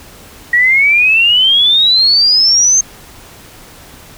sine exponential sweep, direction up, 1900 to 6390 Hz, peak -6 dBFS, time 0.53-2.81 s, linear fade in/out 5 ms, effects pink hiss -37 dBFS RMS until 4.17 s

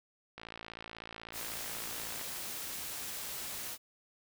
click train, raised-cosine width 0.3 ms, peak -28 dBFS, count 104, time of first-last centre 0.38-2.213 s, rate 56.2 Hz
white noise, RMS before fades -41 dBFS, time 1.32-3.78 s, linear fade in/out 50 ms
effects none

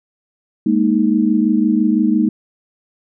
sine chord, Ab suspended second, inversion none, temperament just, 207.7 / 233.6 / 311.5 Hz, Ab3 / Bb3 / Eb4, 0 / +4 / +2 cents, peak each -16 dBFS, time 0.66-2.29 s, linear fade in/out 5 ms, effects none

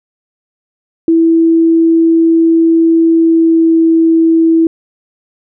sine tone with pitch glide, 329 to 327.1 Hz, E4 to E4, -3 to -13 cents, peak -5 dBFS, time 1.08-4.67 s, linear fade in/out 2 ms, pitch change -10 cents, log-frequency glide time 3.11-3.76 s, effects none

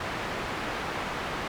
white low-pass noise, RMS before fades -33 dBFS, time 0-1.48 s, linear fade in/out 5 ms, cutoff 1700 Hz, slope 12 dB/octave, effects none

